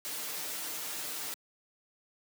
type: noise with comb filter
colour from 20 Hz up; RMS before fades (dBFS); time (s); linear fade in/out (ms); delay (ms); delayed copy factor
white; -38; 0.05-1.34; 0; 6.6; +0.6
effects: high-pass 200 Hz 12 dB/octave